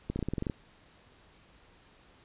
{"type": "clicks", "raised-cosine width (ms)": 3, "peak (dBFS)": -19, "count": 10, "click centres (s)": [0.1, 0.16, 0.191, 0.227, 0.286, 0.336, 0.382, 0.424, 0.468, 0.498], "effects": ["pink hiss -60 dBFS RMS until 2.24 s", "resampled to 8000 Hz"]}